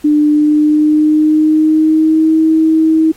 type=tone with pitch glide; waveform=sine; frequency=298.8 to 318.4 Hz; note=D4 to D#4; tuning=+30 to +40 cents; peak=-6 dBFS; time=0.04-3.12 s; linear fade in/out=10 ms; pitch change=+110 cents; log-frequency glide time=0.33-2.37 s; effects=pink hiss -43 dBFS RMS until 3.16 s + MP3 64 kbps